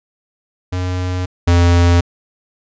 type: tone pair in turn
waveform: square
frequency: 91 / 86.65 Hz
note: F#2 / F2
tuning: -28 / -13 cents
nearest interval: minor second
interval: 85 cents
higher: first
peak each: -18 / -9 dBFS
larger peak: second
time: 0.72-1.26 / 1.47-2.01 s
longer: neither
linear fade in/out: 10 ms
effects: resampled to 16000 Hz

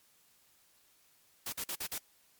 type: noise bursts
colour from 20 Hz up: white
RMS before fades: -38 dBFS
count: 5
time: 1.46-1.982 s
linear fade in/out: 5 ms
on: 66 ms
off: 48 ms
effects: white hiss -67 dBFS RMS until 2.39 s + MP3 96 kbps

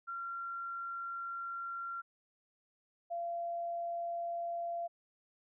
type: tone pair in turn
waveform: sine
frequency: 1374 / 685.3 Hz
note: F6 / F5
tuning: -29 / -33 cents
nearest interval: octave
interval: 1204 cents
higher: first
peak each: -38 / -35 dBFS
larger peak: second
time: 0.07-2.02 / 3.1-4.88 s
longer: first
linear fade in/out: 20 ms
effects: none

